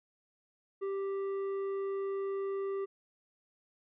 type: tone with tanh clipping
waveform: sine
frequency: 392 Hz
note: G4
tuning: in tune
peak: -34 dBFS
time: 0.81-2.86 s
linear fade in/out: 20 ms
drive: 8 dB
effects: none